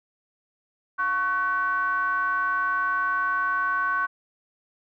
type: ring-modulated tone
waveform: triangle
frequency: 200 Hz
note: G3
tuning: 35 cents sharp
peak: -17 dBFS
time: 0.98-4.07 s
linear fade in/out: 20 ms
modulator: 1310 Hz
effects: none